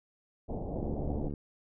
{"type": "low-pass noise", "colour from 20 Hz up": "pink", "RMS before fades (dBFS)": -36, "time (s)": [0.48, 1.29], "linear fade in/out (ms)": 20, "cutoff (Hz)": 770, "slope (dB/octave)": 48}
{"type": "click train", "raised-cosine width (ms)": 3, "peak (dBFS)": -26, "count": 43, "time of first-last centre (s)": [0.76, 1.338], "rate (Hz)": 72.7}
{"effects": []}